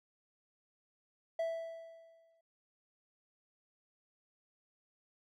triangle tone with exponential decay, 659.3 Hz, E5, in tune, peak -29 dBFS, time 1.39-2.41 s, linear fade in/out 5 ms, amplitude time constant 220 ms, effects none

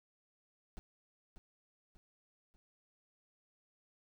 brown noise with echo, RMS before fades -45 dBFS, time 0.77-0.79 s, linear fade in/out 0 ms, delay 590 ms, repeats 3, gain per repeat -7 dB, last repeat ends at 2.56 s, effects none

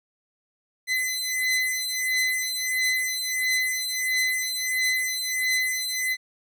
sawtooth beating tone pair, 2026 / 2027.5 Hz, B6 / B6, +44 / +45 cents, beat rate 1.5 Hz, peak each -23 dBFS, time 0.87-6.17 s, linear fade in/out 50 ms, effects none

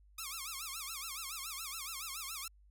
5% pulse tone with vibrato, 1200 Hz, D6, 37 cents sharp, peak -29 dBFS, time 0.18-2.48 s, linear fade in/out 5 ms, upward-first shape sine, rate 7.1 Hz, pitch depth 210 cents each way, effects added 50 Hz sine -60 dBFS peak until 2.7 s

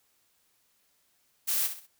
blue noise with echo, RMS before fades -28 dBFS, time 1.47-1.68 s, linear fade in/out 20 ms, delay 64 ms, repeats 3, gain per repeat -9 dB, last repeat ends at 1.872 s, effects white hiss -70 dBFS RMS until 1.99 s

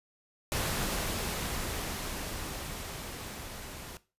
pink noise with level ramp, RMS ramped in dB -31 to -44 dBFS, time 0.52-3.97 s, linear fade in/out 0 ms, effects noise-tail reverb RT60 0.3 s tail -17 dB re dry + resampled to 32000 Hz

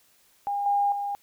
sine tone with level steps, 809 Hz, G#5, 46 cents flat, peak -25 / -20 / -27 dBFS, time 0.47-1.15 s, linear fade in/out 0 ms, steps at 0.66 / 0.92 s, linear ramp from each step 2 ms, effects white hiss -62 dBFS RMS until 1.22 s

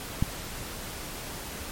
click, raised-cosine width 5 ms, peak -11 dBFS, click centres 0.225 s, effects pink hiss -38 dBFS RMS until 1.71 s + MP3 64 kbps

